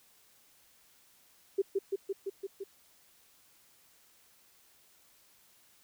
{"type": "tone with echo", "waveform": "sine", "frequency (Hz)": 392, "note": "G4", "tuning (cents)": 0, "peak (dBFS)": -24, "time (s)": [1.58, 1.62], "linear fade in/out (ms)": 10, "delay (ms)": 170, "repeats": 6, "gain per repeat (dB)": -2, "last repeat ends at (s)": 2.64, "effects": ["white hiss -64 dBFS RMS until 5.83 s"]}